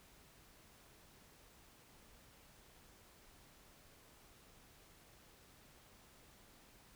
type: silence
effects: pink hiss -64 dBFS RMS until 6.95 s